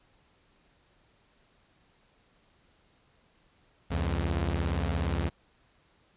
sawtooth beating tone pair, 69 / 86 Hz, C#2 / F2, -7 / -26 cents, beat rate 17 Hz, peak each -26 dBFS, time 3.9-5.3 s, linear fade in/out 20 ms, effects pink hiss -66 dBFS RMS until 6.16 s + resampled to 8000 Hz

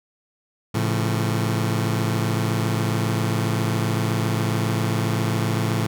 sawtooth chord, A augmented, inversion none, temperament just, 110 / 137.5 / 171.88 Hz, A2 / C#3 / E#3, 0 / -14 / -27 cents, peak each -18 / -23 / -23 dBFS, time 0.74-5.87 s, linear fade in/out 10 ms, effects none

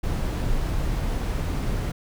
brown noise, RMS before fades -25 dBFS, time 0.03-1.92 s, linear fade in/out 10 ms, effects none

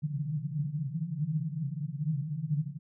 white band-pass noise, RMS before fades -33 dBFS, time 0.02-2.79 s, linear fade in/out 20 ms, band 140 to 160 Hz, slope 96 dB/octave, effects none

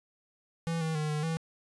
square tone with pitch steps, 165.9 / 160.2 / 152.7 / 151 / 162.7 Hz, E3 / E3 / D#3 / D3 / E3, +11 / -49 / -32 / +48 / -22 cents, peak -30 dBFS, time 0.67-1.37 s, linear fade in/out 0 ms, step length 140 ms, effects resampled to 24000 Hz + 12-bit

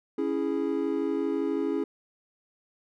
triangle chord, C# minor, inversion none, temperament equal, 277.2 / 329.6 / 415.3 Hz, C#4 / E4 / G#4, 0 / 0 / 0 cents, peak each -28 dBFS, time 0.18-1.84 s, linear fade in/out 5 ms, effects none

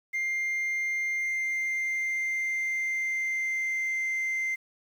sine tone with pitch glide, 2100 to 2084 Hz, C7 to C7, +6 to -7 cents, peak -24 dBFS, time 0.13-4.56 s, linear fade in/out 20 ms, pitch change -13 cents, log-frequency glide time 1.15-4.27 s, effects tanh soft clip ceiling -26 dBFS + 9-bit

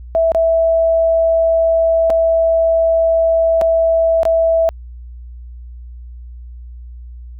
sine tone with dropouts, 657 Hz, E5, 6 cents flat, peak -10 dBFS, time 0.15-4.69 s, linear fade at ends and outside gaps 0 ms, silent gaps 0.319-0.348 / 2.099-2.103 / 3.613-3.618 / 4.232-4.253 s, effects added 60 Hz sine -30 dBFS peak until 7.39 s

